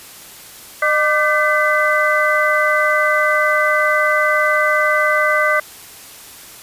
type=tone cluster; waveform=sine; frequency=609 / 1185 / 1531 / 2013 Hz; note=D#5 / D6 / G6 / B6; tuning=-37 / +15 / -41 / +33 cents; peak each=-18 dBFS; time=0.82-5.6 s; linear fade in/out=5 ms; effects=white hiss -38 dBFS RMS until 6.62 s + resampled to 32000 Hz

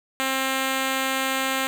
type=tone; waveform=5% pulse; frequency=265.6 Hz; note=C4; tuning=26 cents sharp; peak=-11 dBFS; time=0.2-1.67 s; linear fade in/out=0 ms; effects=none

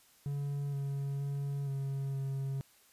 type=tone with pitch steps; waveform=triangle; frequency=142 / 139.3 / 140.6 / 137.1 / 136 Hz; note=C#3 / C#3 / C#3 / C#3 / C#3; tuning=+42 / +9 / +25 / -19 / -33 cents; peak=-31 dBFS; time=0.26-2.61 s; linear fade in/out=0 ms; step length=470 ms; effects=white hiss -64 dBFS RMS until 2.92 s + resampled to 32000 Hz

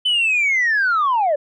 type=linear sweep; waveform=sine; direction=down; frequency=3048 to 554 Hz; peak=-13 dBFS; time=0.05-1.36 s; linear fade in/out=10 ms; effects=tanh soft clip ceiling -12 dBFS

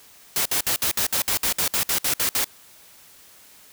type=noise bursts; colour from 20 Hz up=white; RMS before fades=-22 dBFS; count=14; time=0.36-2.444 s; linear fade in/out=2 ms; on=95 ms; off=58 ms; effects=white hiss -50 dBFS RMS until 3.72 s

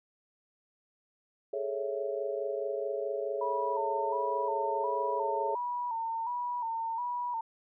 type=chord; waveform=sine; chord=A major seventh; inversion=third; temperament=equal; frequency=415.3 / 440 / 554.4 / 659.3 Hz; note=G#4 / A4 / C#5 / E5; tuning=0 / 0 / 0 / 0 cents; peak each=-35 / -39 / -35 / -39 dBFS; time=1.53-5.55 s; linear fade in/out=5 ms
type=tone with vibrato; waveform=sine; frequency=940 Hz; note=A#5; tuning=14 cents sharp; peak=-31 dBFS; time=3.41-7.41 s; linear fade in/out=5 ms; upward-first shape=square; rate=1.4 Hz; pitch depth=60 cents each way
effects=none

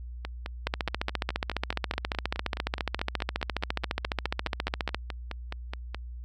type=two click trains; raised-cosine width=0.3 ms; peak=-18 / -11 dBFS; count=28 / 63; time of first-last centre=0.25-5.946 / 0.67-4.946 s; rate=4.74 / 14.5 Hz; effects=added 60 Hz sine -37 dBFS peak until 6.24 s

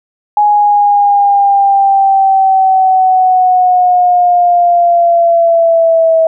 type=linear sweep; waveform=sine; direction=down; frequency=835 to 647 Hz; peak=-5 dBFS; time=0.37-6.27 s; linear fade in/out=2 ms; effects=none

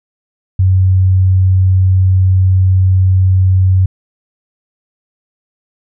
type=tone; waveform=sine; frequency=93.6 Hz; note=F#2; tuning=20 cents sharp; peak=-6 dBFS; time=0.59-3.86 s; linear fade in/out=5 ms; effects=none

